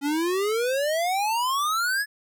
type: exponential sweep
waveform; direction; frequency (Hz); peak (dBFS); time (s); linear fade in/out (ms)
square; up; 277 to 1731; -23; 0.01-2.06; 50
effects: none